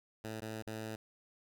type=tone with dropouts; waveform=10% pulse; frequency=109.9 Hz; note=A2; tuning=2 cents flat; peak=-32 dBFS; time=0.24-0.96 s; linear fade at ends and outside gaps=5 ms; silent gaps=0.405-0.419 / 0.624-0.669 s; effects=none